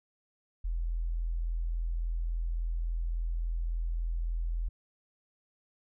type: tone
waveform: sine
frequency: 41.78 Hz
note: E1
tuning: 24 cents sharp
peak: -29 dBFS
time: 0.64-4.69 s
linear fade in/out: 10 ms
effects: none